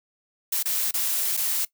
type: noise with dropouts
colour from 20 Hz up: blue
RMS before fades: -25 dBFS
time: 0.52-1.65 s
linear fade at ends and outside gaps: 5 ms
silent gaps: 0.628-0.655 / 0.911-0.939 / 1.369-1.373 s
effects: noise-tail reverb RT60 0.1 s tail -20 dB re dry